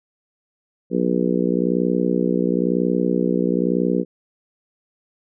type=harmonic tone; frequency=61 Hz; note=B1; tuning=21 cents flat; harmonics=3 / 4 / 5 / 6 / 7 / 8; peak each=-22 / -23 / -24 / -25 / -25 / -26 dBFS; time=0.9-4.05 s; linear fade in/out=50 ms; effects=none